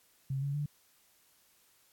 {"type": "tone with pitch steps", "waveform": "sine", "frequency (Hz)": [135.1, 140.76, 146.65], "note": ["C#3", "C#3", "D3"], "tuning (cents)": [-44, 27, -2], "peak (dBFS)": -31, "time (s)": [0.3, 0.66], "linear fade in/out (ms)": 5, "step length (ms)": 120, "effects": ["white hiss -67 dBFS RMS until 1.92 s", "AAC 64 kbps"]}